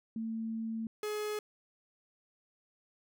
sine / 45% pulse tone pair in turn, 224.3 / 422.2 Hz, A3 / G#4, +34 / +29 cents, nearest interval major seventh, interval 1095 cents, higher second, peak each -34 / -34 dBFS, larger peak neither, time 0.16-0.87 / 1.03-1.39 s, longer first, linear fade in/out 2 ms, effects none

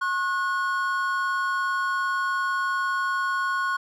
triangle tone pair together, 1083 / 1460.3 Hz, C#6 / F#6, -41 / -23 cents, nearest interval perfect fourth, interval 518 cents, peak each -24 dBFS, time 0.01-3.77 s, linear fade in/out 10 ms, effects none

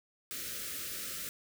white band-stop noise, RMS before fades -40 dBFS, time 0.31-1.29 s, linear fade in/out 0 ms, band 610 to 1200 Hz, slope 96 dB/octave, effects none

